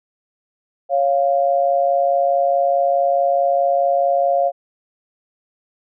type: tone pair together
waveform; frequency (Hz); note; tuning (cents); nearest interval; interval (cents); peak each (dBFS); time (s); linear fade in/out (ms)
sine; 553.8 / 698.5; C#5 / F5; -2 / 0; major third; 402; -17 / -16; 0.89-4.52; 50
effects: none